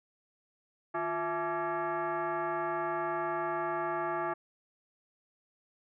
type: tone with frequency modulation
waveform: sine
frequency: 155.56 Hz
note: D#3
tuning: in tune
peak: -30 dBFS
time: 0.94-4.34 s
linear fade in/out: 10 ms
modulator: 506 Hz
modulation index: 2.6
effects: none